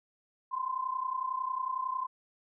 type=tone pair together; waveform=sine; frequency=1015 / 1046 Hz; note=B5 / C6; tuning=+47 / -1 cents; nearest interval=minor second; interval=52 cents; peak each=-35 / -33 dBFS; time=0.51-2.07 s; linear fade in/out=20 ms; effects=none